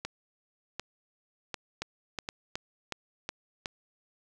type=two click trains; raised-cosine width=0.2 ms; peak=-16 / -17 dBFS; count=6 / 4; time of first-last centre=1.82-3.658 / 0.05-2.289 s; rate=2.72 / 1.34 Hz; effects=none